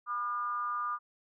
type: tone with frequency modulation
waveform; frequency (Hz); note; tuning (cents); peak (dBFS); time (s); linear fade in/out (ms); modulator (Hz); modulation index
sine; 1208; D6; +48; -31; 0.06-0.99; 50; 219; 0.54
effects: none

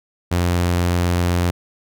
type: tone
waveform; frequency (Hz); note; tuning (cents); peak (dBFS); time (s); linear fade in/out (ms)
sawtooth; 87.8; F2; +10; -12; 0.31-1.51; 10
effects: none

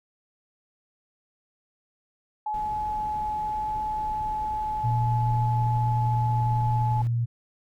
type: tone with pitch glide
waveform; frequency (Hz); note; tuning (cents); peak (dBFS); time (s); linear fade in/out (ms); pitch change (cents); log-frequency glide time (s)
sine; 851 to 856.9; G#5 to A5; +42 to -46; -26; 2.46-7.02; 5; +12; 3.37-3.72
type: noise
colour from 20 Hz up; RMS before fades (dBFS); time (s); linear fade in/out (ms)
brown; -39; 2.54-7.07; 0
type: tone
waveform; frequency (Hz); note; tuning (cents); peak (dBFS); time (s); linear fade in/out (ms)
sine; 118; A#2; +22; -22; 4.83-7.26; 20
effects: none

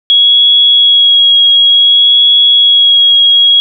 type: tone with vibrato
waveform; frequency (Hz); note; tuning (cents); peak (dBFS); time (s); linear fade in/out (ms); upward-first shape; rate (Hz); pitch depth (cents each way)
sine; 3322; G#7; 0; -3; 0.1-3.6; 0; sine; 0.56; 14
effects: none

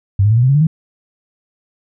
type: tone with pitch steps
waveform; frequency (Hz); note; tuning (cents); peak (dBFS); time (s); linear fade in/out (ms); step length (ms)
sine; 98 / 105.03 / 112.57 / 120.65 / 129.31 / 138.59 / 148.54 / 159.2; G2 / G#2 / A2 / B2 / C3 / C#3 / D3 / D#3; 0 / +20 / +40 / -40 / -20 / 0 / +20 / +40; -8; 0.19-0.67; 5; 60
effects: none

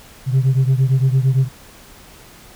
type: beating tone pair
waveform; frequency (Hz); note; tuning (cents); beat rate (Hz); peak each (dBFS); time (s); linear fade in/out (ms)
sine; 129.6 / 138.4; C3 / C#3; -16 / -2; 8.8; -12 / -15; 0.26-1.49; 50
effects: tanh soft clip ceiling -9 dBFS + pink hiss -43 dBFS RMS until 2.55 s

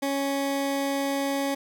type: tone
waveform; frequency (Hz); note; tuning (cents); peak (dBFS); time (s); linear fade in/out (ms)
20% pulse; 277.2; C#4; 0; -20; 0.02-1.55; 10
effects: none

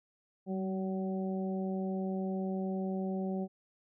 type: harmonic tone with a mistuned harmonic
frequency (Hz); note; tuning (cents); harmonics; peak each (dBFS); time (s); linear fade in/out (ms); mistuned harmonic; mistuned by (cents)
188.9; F#3; +36; 1 / 2 / 3 / 4; -33 / -39 / -43 / -45; 0.46-3.48; 50; 1; +22
effects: none

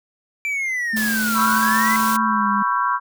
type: linear two-way sweep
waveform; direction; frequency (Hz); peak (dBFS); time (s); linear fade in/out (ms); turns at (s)
triangle; down then up; 2349 to 1297 to 2046; -19; 0.45-1.96; 0; 1.4
type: tone with pitch glide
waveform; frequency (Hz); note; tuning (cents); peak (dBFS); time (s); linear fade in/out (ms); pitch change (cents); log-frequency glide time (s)
sine; 220 to 204.1; A3 to G#3; 0 to -30; -22; 0.93-2.63; 10; -130; 2.24-2.49
type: noise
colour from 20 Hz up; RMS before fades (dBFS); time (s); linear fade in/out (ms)
white; -27; 0.96-2.17; 10
type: chord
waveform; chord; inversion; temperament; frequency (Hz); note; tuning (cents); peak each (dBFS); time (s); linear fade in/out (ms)
sine; C# half-diminished seventh; third; equal with one note detuned; 987.8 / 1108.7 / 1349.3 / 1568; B5 / C#6 / E6 / G6; 0 / 0 / +40 / 0; -21 / -21 / -25 / -26; 1.34-3; 50
effects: none

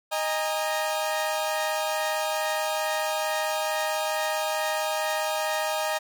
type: chord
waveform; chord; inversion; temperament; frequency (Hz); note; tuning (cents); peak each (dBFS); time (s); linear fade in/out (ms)
sawtooth; D# suspended fourth; none; equal with one note detuned; 622.3 / 814.9 / 932.3; D#5 / G#5 / A#5; 0 / -33 / 0; -24 / -27 / -28; 0.11-5.99; 20
effects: none

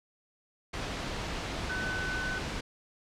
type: tone in noise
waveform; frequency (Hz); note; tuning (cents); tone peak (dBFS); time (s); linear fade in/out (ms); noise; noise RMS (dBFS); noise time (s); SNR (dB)
sine; 1507; F#6; +31; -33; 1.69-2.39; 10; pink; -35; 0.73-2.61; -1
effects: low-pass 5000 Hz 12 dB/octave

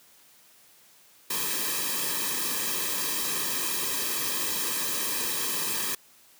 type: noise with comb filter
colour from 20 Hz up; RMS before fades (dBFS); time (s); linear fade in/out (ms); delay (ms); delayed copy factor
white; -29; 1.3-5.95; 5; 1.4; -1
effects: white hiss -57 dBFS RMS until 6.39 s + high-pass 100 Hz 12 dB/octave

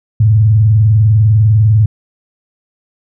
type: tone with vibrato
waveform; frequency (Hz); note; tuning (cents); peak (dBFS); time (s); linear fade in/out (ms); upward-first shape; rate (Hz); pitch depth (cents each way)
sine; 107.2; A2; -45; -5; 0.2-1.86; 5; square; 20; 140
effects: none

